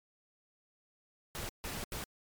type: noise bursts at uneven times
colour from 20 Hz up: pink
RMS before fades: -40 dBFS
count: 3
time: 1.35-1.49 / 1.64-1.84 / 1.92-2.04 s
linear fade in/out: 0 ms
effects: MP3 96 kbps